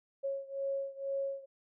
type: beating tone pair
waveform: sine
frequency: 548 / 550.1 Hz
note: C#5 / C#5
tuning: -20 / -13 cents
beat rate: 2.1 Hz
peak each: -36 / -38 dBFS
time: 0.23-1.46 s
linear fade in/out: 20 ms
effects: none